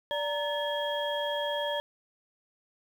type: tone cluster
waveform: sine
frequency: 584 / 929 / 1728 / 3267 Hz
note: D5 / A#5 / A6 / G#7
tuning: -10 / -6 / -32 / -29 cents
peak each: -31 / -35 / -38 / -35 dBFS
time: 0.11-1.8 s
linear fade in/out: 0 ms
effects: 9-bit